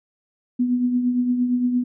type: tone with tremolo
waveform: sine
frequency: 246.9 Hz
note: B3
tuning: in tune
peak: -15 dBFS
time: 0.59-1.84 s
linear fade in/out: 10 ms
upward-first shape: triangle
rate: 8.7 Hz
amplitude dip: 55%
effects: none